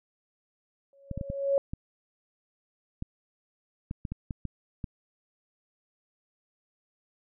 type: tone with exponential growth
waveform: sine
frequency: 554.4 Hz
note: C#5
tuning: in tune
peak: -19 dBFS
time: 0.93-1.58 s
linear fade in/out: 1 ms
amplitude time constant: 140 ms
type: clicks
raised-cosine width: 5 ms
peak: -21 dBFS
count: 12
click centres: 1.113 / 1.176 / 1.212 / 1.301 / 1.735 / 3.024 / 3.911 / 4.052 / 4.12 / 4.308 / 4.453 / 4.842 s
effects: none